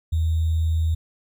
sine tone with sample-and-hold, 80.9 Hz, E2, 32 cents flat, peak -18 dBFS, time 0.12-0.95 s, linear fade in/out 10 ms, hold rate 3675 Hz, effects none

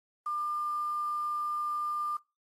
sine tone with quantisation, 1199 Hz, D6, 36 cents sharp, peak -30 dBFS, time 0.26-2.17 s, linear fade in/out 5 ms, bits 9, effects noise-tail reverb RT60 0.3 s tail -25 dB re dry + AAC 32 kbps

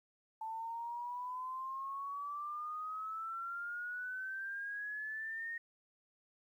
sine exponential sweep, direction up, 880 to 1860 Hz, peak -39 dBFS, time 0.41-5.58 s, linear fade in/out 5 ms, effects 12-bit

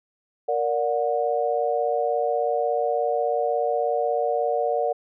sine chord, Bb augmented, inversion none, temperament just, 466.2 / 582.7 / 728.4 Hz, Bb4 / D5 / F#5, 0 / -14 / -27 cents, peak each -25 dBFS, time 0.48-4.93 s, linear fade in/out 10 ms, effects none

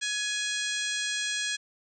harmonic tone with a mistuned harmonic, 830.6 Hz, G#5, in tune, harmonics 2 / 3 / 4 / 5 / 6 / 7 / 8 / 9 / 10, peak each -33 / -37 / -34 / -37 / -43 / -39 / -40 / -40 / -42 dBFS, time 0.01-1.57 s, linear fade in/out 20 ms, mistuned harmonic 2, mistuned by +21 cents, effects none

